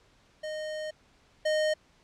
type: tone pair in turn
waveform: square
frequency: 617 / 617 Hz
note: D#5 / D#5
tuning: -15 / -15 cents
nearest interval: unison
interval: 0 cents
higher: neither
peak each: -34 / -25 dBFS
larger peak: second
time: 0.43-0.91 / 1.45-1.74 s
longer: first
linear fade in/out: 10 ms
effects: pink hiss -63 dBFS RMS until 2.03 s + low-pass 6000 Hz 12 dB/octave